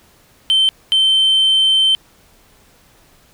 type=tone bursts at uneven times; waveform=sine; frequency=3100 Hz; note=G7; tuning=20 cents flat; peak=-8 dBFS; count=2; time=0.5-0.69 / 0.92-1.95 s; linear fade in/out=0 ms; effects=tanh soft clip ceiling -8 dBFS + pink hiss -51 dBFS RMS until 3.33 s